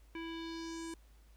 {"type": "tone with low-pass filter sweep", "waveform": "square", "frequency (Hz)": 329.6, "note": "E4", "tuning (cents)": 0, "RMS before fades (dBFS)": -43, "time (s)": [0.15, 0.94], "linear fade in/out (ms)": 2, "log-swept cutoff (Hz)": [2400, 9000], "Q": 2.8, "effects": ["added 53 Hz sine -58 dBFS peak until 1.36 s", "pink hiss -70 dBFS RMS until 1.36 s"]}